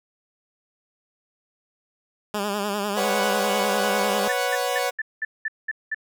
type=tone with vibrato; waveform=10% pulse; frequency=204 Hz; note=G#3; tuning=31 cents flat; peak=-16 dBFS; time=2.34-4.28 s; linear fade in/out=2 ms; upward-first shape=sine; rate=10 Hz; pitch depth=61 cents each way
type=chord; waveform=sawtooth; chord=B suspended second; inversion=none; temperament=equal; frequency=493.9 / 554.4 / 740 Hz; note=B4 / C#5 / F#5; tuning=0 / 0 / 0 cents; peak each=-23 dBFS; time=2.96-4.91 s; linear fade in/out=20 ms
type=tone bursts; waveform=sine; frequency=1760 Hz; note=A6; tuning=in tune; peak=-23 dBFS; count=8; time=4.29-5.946 s; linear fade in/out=5 ms; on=32 ms; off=200 ms
effects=none